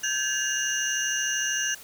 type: tone cluster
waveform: sine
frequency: 1564 / 1697 / 2838 / 5850 / 6240 Hz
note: G6 / G#6 / F7 / F#8 / G8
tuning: -4 / +37 / +27 / -21 / -9 cents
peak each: -31 dBFS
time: 0.03-1.75 s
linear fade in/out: 10 ms
effects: white hiss -46 dBFS RMS until 1.83 s